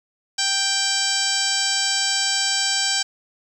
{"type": "harmonic tone", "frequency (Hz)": 784, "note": "G5", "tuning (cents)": 0, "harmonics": [1, 2, 3, 4, 5, 6, 7, 8, 9, 10], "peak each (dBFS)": [-32, -28, -32, -27, -30, -26, -26, -32, -31, -26], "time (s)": [0.38, 3.03], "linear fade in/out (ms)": 10, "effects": ["8-bit"]}